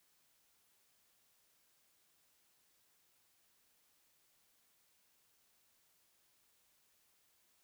silence, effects white hiss -74 dBFS RMS until 7.63 s

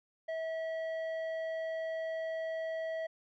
square tone with low-pass filter, 647 Hz, E5, 32 cents flat, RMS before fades -37 dBFS, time 0.28-3.07 s, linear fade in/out 10 ms, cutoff 1800 Hz, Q 0.99, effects none

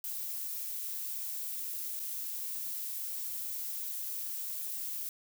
violet noise with dropouts, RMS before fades -38 dBFS, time 0.04-5.09 s, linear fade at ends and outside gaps 1 ms, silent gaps 1.995-1.999 s, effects none

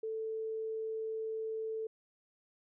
sine tone, 442 Hz, A4, 8 cents sharp, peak -35 dBFS, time 0.03-1.87 s, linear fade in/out 5 ms, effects none

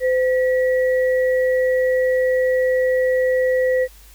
sine tone pair together, 511.5 / 1931 Hz, C5 / B6, -39 / -39 cents, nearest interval octave + major seventh, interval 2300 cents, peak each -15 / -26 dBFS, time 0-3.88 s, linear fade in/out 50 ms, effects added 50 Hz sine -44 dBFS peak until 4.14 s + white hiss -49 dBFS RMS until 4.14 s

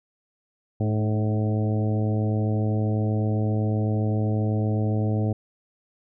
harmonic tone with a mistuned harmonic, 107.8 Hz, A2, 35 cents flat, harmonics 1 / 2 / 3 / 4 / 5 / 6 / 7, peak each -22 / -28 / -32 / -34 / -36 / -38 / -39 dBFS, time 0.8-5.33 s, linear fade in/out 5 ms, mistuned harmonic 3, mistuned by -35 cents, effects none

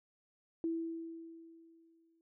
sine tone with exponential decay, 329.6 Hz, E4, in tune, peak -31 dBFS, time 0.64-2.21 s, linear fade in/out 1 ms, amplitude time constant 340 ms, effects noise-tail reverb RT60 0.1 s tail -25 dB re dry

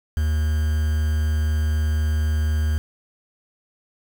triangle tone with quantisation, 77 Hz, D#2, 17 cents flat, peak -16 dBFS, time 0.17-2.78 s, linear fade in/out 0 ms, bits 6, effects none

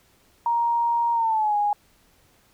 sine tone with pitch glide, 938 to 826.1 Hz, A#5 to G#5, +11 to -9 cents, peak -19 dBFS, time 0.46-1.73 s, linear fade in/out 2 ms, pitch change -220 cents, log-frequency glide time 1.13-1.56 s, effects pink hiss -60 dBFS RMS until 2.53 s

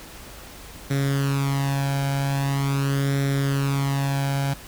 sawtooth tone with flanger, 138.59 Hz, C#3, in tune, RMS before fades -23 dBFS, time 0.9-4.54 s, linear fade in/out 10 ms, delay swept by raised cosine 0.53 to 1.3 ms, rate 0.43 Hz, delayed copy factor +0.7, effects added 50 Hz sine -47 dBFS peak until 4.67 s + pink hiss -42 dBFS RMS until 4.67 s

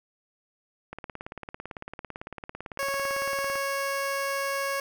click train, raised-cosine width 0.5 ms, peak -22 dBFS, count 48, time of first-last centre 0.93-3.556 s, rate 17.9 Hz
15% pulse tone, 552 Hz, C#5, 7 cents flat, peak -21 dBFS, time 2.79-4.8 s, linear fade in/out 2 ms
effects none

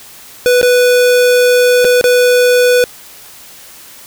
square tone with dropouts, 493.9 Hz, B4, in tune, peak -7 dBFS, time 0.46-2.84 s, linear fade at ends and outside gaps 0 ms, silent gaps 0.614-0.629 / 1.845-1.85 / 2.012-2.041 s, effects white hiss -36 dBFS RMS until 4.06 s

